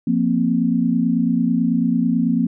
sine chord, F suspended fourth, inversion none, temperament just, 174.61 / 232.8 / 261.9 Hz, F3 / Bb3 / C4, 0 / -2 / +2 cents, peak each -21 / -18 / -20 dBFS, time 0.07-2.47 s, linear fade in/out 5 ms, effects none

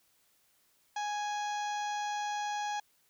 harmonic tone with a mistuned harmonic, 830.6 Hz, G#5, in tune, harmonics 1 / 2 / 3 / 4 / 5 / 6 / 7 / 8, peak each -33 / -42 / -48 / -47 / -51 / -55 / -50 / -52 dBFS, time 0.96-2.8 s, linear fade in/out 5 ms, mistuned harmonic 7, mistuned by +21 cents, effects white hiss -70 dBFS RMS until 3.09 s

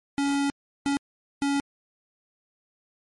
square tone bursts at uneven times, 281 Hz, C#4, 24 cents sharp, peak -23 dBFS, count 3, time 0.18-0.5 / 0.86-0.97 / 1.42-1.6 s, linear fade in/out 0 ms, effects MP3 48 kbps

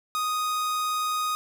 45% pulse tone, 1244.5 Hz, D#6, in tune, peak -25 dBFS, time 0.15-1.35 s, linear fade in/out 0 ms, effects none

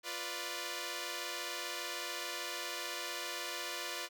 5% pulse chord, B diminished, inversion second, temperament equal, 349.2 / 493.9 / 587.3 Hz, F4 / B4 / D5, 0 / 0 / 0 cents, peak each -32 / -31 / -31 dBFS, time 0.03-4.09 s, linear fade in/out 50 ms, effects none

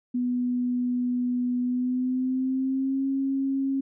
sine tone with pitch glide, 246.9 to 270.8 Hz, B3 to C#4, 0 to -40 cents, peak -23 dBFS, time 0.14-3.81 s, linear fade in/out 10 ms, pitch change +160 cents, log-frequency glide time 1.61-3.05 s, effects none

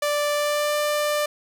sawtooth tone with pitch glide, 587.3 to 593.8 Hz, D5 to D5, 0 to +19 cents, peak -17 dBFS, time 0.02-1.26 s, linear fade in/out 5 ms, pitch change +19 cents, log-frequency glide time 0.34-0.76 s, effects none

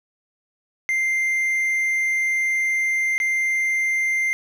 triangle tone with dropouts, 2093 Hz, C7, in tune, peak -17 dBFS, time 0.89-4.33 s, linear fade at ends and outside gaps 0 ms, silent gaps 3.18-3.201 s, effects none

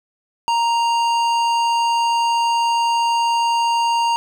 sine tone with hard clipping, 932.3 Hz, A#5, in tune, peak -17 dBFS, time 0.48-4.16 s, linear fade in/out 0 ms, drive 13 dB, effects none

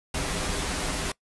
pink noise with comb filter, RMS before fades -29 dBFS, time 0.14-1.12 s, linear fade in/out 5 ms, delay 8.9 ms, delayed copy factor -0.55, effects noise-tail reverb RT60 0.1 s tail -22 dB re dry + resampled to 24000 Hz

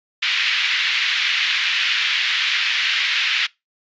pink band-pass noise, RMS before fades -20 dBFS, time 0.22-3.47 s, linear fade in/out 10 ms, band 1900 to 3800 Hz, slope 24 dB/octave, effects noise-tail reverb RT60 0.2 s tail -23 dB re dry + resampled to 16000 Hz

